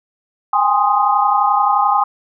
sine chord, Ab major seventh, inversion third, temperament equal with one note detuned, 799.1 / 830.6 / 1046.5 / 1244.5 Hz, G5 / Ab5 / C6 / Eb6, +33 / 0 / 0 / 0 cents, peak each -17 dBFS, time 0.53-2.04 s, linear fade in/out 5 ms, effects none

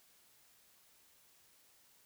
silence, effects white hiss -67 dBFS RMS until 2.05 s

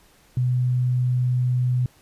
sine tone, 125.2 Hz, B2, 24 cents sharp, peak -18 dBFS, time 0.37-1.86 s, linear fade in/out 2 ms, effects pink hiss -56 dBFS RMS until 2.01 s + resampled to 32000 Hz

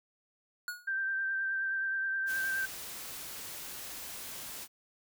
square tone with exponential decay, 1450 Hz, F#6, 35 cents flat, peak -33 dBFS, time 0.68-0.92 s, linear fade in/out 1 ms, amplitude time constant 51 ms
sine tone with vibrato, 1568 Hz, G6, in tune, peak -30 dBFS, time 0.87-2.66 s, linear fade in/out 10 ms, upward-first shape triangle, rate 9.5 Hz, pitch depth 23 cents each way
white noise, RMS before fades -43 dBFS, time 2.26-4.68 s, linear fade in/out 50 ms
effects none

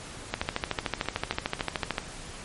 two click trains, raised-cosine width 0.3 ms, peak -20 / -10 dBFS, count 4 / 23, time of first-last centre 0.79-1.594 / 0.34-1.982 s, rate 3.73 / 13.4 Hz, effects pink hiss -42 dBFS RMS until 2.44 s + MP3 48 kbps

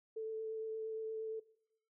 sine tone with vibrato, 441.2 Hz, A4, 5 cents sharp, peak -38 dBFS, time 0.16-1.4 s, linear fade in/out 10 ms, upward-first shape triangle, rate 8.6 Hz, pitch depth 13 cents each way, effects noise-tail reverb RT60 0.7 s tail -19 dB re dry

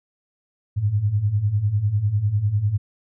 sine beating tone pair, 97.4 / 107.4 Hz, G2 / A2, -11 / -41 cents, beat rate 10 Hz, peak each -24 / -19 dBFS, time 0.76-2.78 s, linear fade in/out 20 ms, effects none

